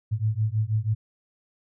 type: beating tone pair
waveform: sine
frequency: 105.7 / 111.9 Hz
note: G#2 / A2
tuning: +31 / +30 cents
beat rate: 6.2 Hz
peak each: -25 dBFS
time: 0.11-0.95 s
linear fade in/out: 20 ms
effects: none